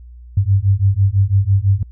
sine beating tone pair, 95.5 / 101.5 Hz, G2 / G#2, -45 / -39 cents, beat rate 6 Hz, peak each -14 dBFS, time 0.37-1.83 s, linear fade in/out 5 ms, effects added 60 Hz sine -35 dBFS peak until 1.91 s

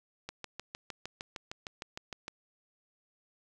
click train, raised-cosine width 0.2 ms, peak -22 dBFS, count 14, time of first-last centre 0.29-2.281 s, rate 6.53 Hz, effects none

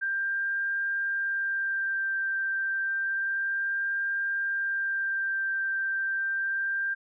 sine tone with vibrato, 1583 Hz, G6, 17 cents sharp, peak -26 dBFS, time 0.01-6.95 s, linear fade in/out 20 ms, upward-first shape sine, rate 0.3 Hz, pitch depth 13 cents each way, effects none

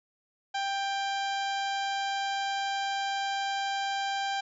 harmonic tone with a mistuned harmonic, 789 Hz, G5, 11 cents sharp, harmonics 1 / 2 / 3 / 4 / 5 / 6 / 7 / 8 / 9, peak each -30 / -36 / -42 / -39 / -43 / -45 / -50 / -51 / -51 dBFS, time 0.54-4.41 s, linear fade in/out 10 ms, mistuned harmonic 6, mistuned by +21 cents, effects none

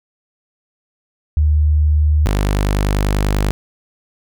sine / sawtooth tone pair in turn, 75.6 / 50.15 Hz, D#2 / G1, -49 / +40 cents, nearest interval perfect fifth, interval 711 cents, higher first, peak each -10 dBFS, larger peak neither, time 1.37-2.26 / 2.26-3.51 s, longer second, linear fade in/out 0 ms, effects none

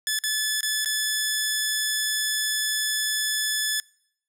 10% pulse tone with dropouts, 1729 Hz, A6, 31 cents flat, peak -14 dBFS, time 0.07-3.8 s, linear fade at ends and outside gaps 1 ms, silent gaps 0.189-0.237 / 0.608-0.63 / 0.847-0.858 s, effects noise-tail reverb RT60 0.7 s tail -25 dB re dry

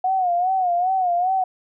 sine tone with vibrato, 729 Hz, F#5, 26 cents flat, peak -17 dBFS, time 0.04-1.44 s, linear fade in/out 5 ms, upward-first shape sine, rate 2.5 Hz, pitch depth 88 cents each way, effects none

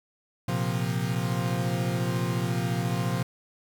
40% pulse chord, Bb suspended second, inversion none, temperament equal, 116.54 / 130.81 / 174.61 Hz, Bb2 / C3 / F3, 0 / 0 / 0 cents, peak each -29 dBFS, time 0.48-3.23 s, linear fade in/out 5 ms, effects 10-bit

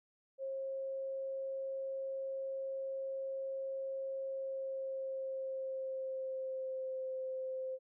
sine tone with pitch glide, 537 to 521.7 Hz, C5 to C5, +45 to -5 cents, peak -37 dBFS, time 0.38-7.79 s, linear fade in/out 50 ms, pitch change -50 cents, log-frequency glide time 4.28-7.14 s, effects none

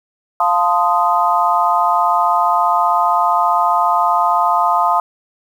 sine chord, F dominant seventh, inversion none, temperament equal with one note detuned, 698.5 / 880 / 1035.1 / 1244.5 Hz, F5 / A5 / C6 / Eb6, 0 / 0 / -19 / 0 cents, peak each -17 dBFS, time 0.4-5 s, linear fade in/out 2 ms, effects 7-bit

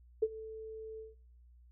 sine tone with ADSR envelope, 440 Hz, A4, in tune, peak -23 dBFS, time 0.22-1.15 s, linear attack 10 ms, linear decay 41 ms, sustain -19 dB, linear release 160 ms, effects noise-tail reverb RT60 0.5 s tail -20 dB re dry + added 60 Hz sine -57 dBFS peak until 1.71 s

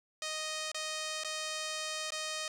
5% pulse tone with dropouts, 622.3 Hz, D#5, in tune, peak -24 dBFS, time 0.22-2.48 s, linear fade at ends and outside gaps 2 ms, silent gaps 0.717-0.745 / 1.236-1.246 / 2.105-2.12 s, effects low-pass 11000 Hz 12 dB/octave + 11-bit

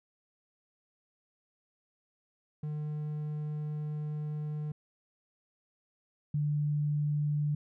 triangle / sine tone pair in turn, 150.8 / 147.87 Hz, D3 / D3, +46 / +12 cents, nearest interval unison, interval 34 cents, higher first, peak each -31 / -27 dBFS, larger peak second, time 2.63-4.72 / 6.34-7.55 s, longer first, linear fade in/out 5 ms, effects none

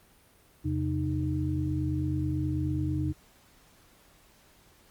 sine tone cluster, 84.9 / 134.1 / 306.9 Hz, F2 / C3 / D#4, -48 / +43 / -24 cents, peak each -31 dBFS, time 0.64-3.13 s, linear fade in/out 20 ms, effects pink hiss -60 dBFS RMS until 4.9 s + Opus 32 kbps

